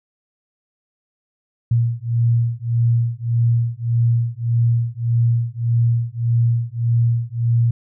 sine beating tone pair, 116.54 / 118.24 Hz, A#2 / A#2, 0 / +25 cents, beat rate 1.7 Hz, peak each -18 dBFS, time 1.71-7.71 s, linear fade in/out 5 ms, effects none

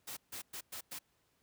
white noise bursts at uneven times, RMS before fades -44 dBFS, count 5, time 0.07-0.17 / 0.32-0.42 / 0.53-0.61 / 0.72-0.81 / 0.91-0.99 s, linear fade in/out 10 ms, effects pink hiss -75 dBFS RMS until 1.42 s + high-pass 60 Hz 12 dB/octave

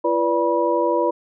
sine tone cluster, 339.7 / 491 / 583 / 971 Hz, F4 / B4 / D5 / B5, -48 / -10 / -13 / -30 cents, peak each -22 dBFS, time 0.04-1.11 s, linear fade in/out 10 ms, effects none

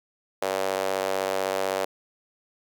sawtooth tone with high-pass filter, 95.9 Hz, G2, 37 cents flat, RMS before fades -27 dBFS, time 0.42-1.85 s, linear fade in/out 5 ms, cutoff 550 Hz, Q 2.7, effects none

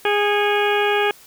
harmonic tone with a mistuned harmonic, 412 Hz, G#4, 14 cents flat, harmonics 1 / 2 / 3 / 4 / 5 / 6 / 7 / 8, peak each -19 / -22 / -28 / -24 / -30 / -26 / -29 / -32 dBFS, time 0.05-1.11 s, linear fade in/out 2 ms, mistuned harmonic 5, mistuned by +100 cents, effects white hiss -47 dBFS RMS until 1.26 s

